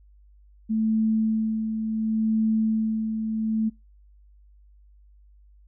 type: tone with tremolo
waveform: sine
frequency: 220 Hz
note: A3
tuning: in tune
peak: -19 dBFS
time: 0.69-3.7 s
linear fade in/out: 20 ms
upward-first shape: sine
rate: 0.7 Hz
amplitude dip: 50%
effects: noise-tail reverb RT60 0.2 s tail -25 dB re dry + added 50 Hz sine -51 dBFS peak until 5.67 s